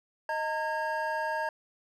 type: tone cluster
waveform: triangle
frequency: 624 / 912 / 1636 Hz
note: D#5 / A#5 / G#6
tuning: +5 / -38 / -26 cents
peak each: -32 / -30 / -33 dBFS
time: 0.29-1.49 s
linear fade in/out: 2 ms
effects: none